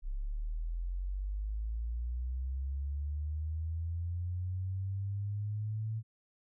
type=linear sweep; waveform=sine; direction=up; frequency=32.7 to 111.7 Hz; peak=-33 dBFS; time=0.02-6.03 s; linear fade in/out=50 ms; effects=none